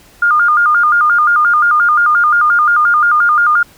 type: tone with vibrato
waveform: sine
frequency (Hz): 1311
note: E6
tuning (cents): -10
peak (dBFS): -7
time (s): 0.22-3.63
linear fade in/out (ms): 5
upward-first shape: square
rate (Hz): 5.7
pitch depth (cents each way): 130
effects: pink hiss -44 dBFS RMS until 3.77 s